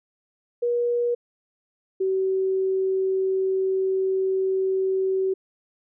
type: tone pair in turn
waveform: sine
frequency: 479.5 / 380.6 Hz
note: A#4 / F#4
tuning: +49 / +49 cents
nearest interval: major third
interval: 400 cents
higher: first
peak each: -20 dBFS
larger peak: neither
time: 0.62-1.15 / 2-5.34 s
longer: second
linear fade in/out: 10 ms
effects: none